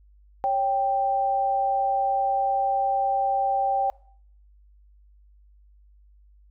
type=tone pair together; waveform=sine; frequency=554 / 784.5 Hz; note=C#5 / G5; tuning=-1 / +1 cents; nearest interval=tritone; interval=602 cents; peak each=-29 / -21 dBFS; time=0.44-3.9 s; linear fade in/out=0 ms; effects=noise-tail reverb RT60 0.6 s tail -23 dB re dry + added 50 Hz sine -52 dBFS peak until 6.5 s